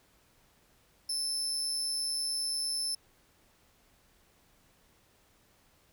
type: tone with amplitude modulation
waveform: 30% pulse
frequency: 5274 Hz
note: E8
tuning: in tune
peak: -25 dBFS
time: 1.09-2.95 s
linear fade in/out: 5 ms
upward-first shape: sine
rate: 149 Hz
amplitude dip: 40%
effects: pink hiss -66 dBFS RMS until 5.92 s